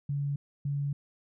sine tone bursts at uneven times, 142.1 Hz, C#3, 43 cents sharp, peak -28 dBFS, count 2, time 0.09-0.36 / 0.65-0.93 s, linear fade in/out 5 ms, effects none

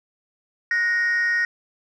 sine tone pair together, 1463 / 1869 Hz, F#6 / A#6, -20 / +4 cents, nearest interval major third, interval 424 cents, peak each -24 / -17 dBFS, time 0.71-1.45 s, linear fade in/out 2 ms, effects tanh soft clip ceiling -16 dBFS

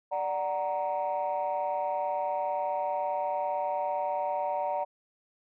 sine chord, D augmented, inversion none, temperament equal with one note detuned, 587.3 / 745.1 / 932.3 Hz, D5 / F#5 / A#5, 0 / +12 / 0 cents, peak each -31 dBFS, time 0.11-4.85 s, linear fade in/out 20 ms, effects tanh soft clip ceiling -22 dBFS

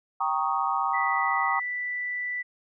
sine chord, Eb dominant seventh, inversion first, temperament equal, 784 / 932.3 / 1108.7 / 1244.5 Hz, G5 / Bb5 / Db6 / Eb6, 0 / 0 / 0 / 0 cents, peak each -29 dBFS, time 0.2-1.6 s, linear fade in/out 10 ms
sine tone, 1975.5 Hz, B6, in tune, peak -28 dBFS, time 0.93-2.43 s, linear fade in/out 20 ms
effects none

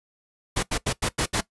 pink noise bursts at uneven times, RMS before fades -24 dBFS, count 6, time 0.56-0.63 / 0.71-0.78 / 0.86-0.93 / 1.02-1.09 / 1.18-1.26 / 1.33-1.41 s, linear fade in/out 10 ms, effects noise-tail reverb RT60 0.1 s tail -18 dB re dry + resampled to 24000 Hz

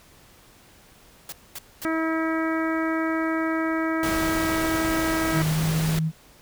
white noise bursts, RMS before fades -35 dBFS, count 3, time 1.29-1.849 s, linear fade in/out 2 ms, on 33 ms, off 230 ms
harmonic tone, 322.3 Hz, E4, 39 cents flat, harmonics 1 / 2 / 3 / 4 / 5 / 6 / 7, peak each -24 / -31 / -36 / -31 / -33 / -35 / -38 dBFS, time 1.85-5.42 s, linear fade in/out 0 ms
pink noise, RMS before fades -30 dBFS, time 4.03-5.99 s, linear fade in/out 2 ms
sine tone with pitch glide, 155.56 to 159.2 Hz, D#3 to D#3, 0 to +40 cents, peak -21 dBFS, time 5.32-6.12 s, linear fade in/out 50 ms, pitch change +40 cents, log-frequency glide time 5.45-5.69 s
effects pink hiss -53 dBFS RMS until 6.41 s

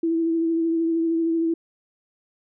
sine tone with vibrato, 329.6 Hz, E4, in tune, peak -19 dBFS, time 0.03-1.54 s, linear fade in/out 5 ms, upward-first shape triangle, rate 13 Hz, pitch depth 27 cents each way, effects none

